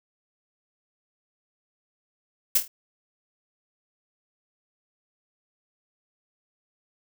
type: noise with echo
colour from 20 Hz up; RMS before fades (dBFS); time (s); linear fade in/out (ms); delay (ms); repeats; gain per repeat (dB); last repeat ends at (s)
blue; -19; 2.55-2.58; 5; 25; 4; -7; 2.68
effects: none